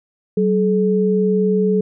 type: tone pair together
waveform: sine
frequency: 189.9 / 428 Hz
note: F#3 / A4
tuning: +45 / -48 cents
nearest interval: octave + major second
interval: 1407 cents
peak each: -16 dBFS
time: 0.37-1.81 s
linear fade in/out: 5 ms
effects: none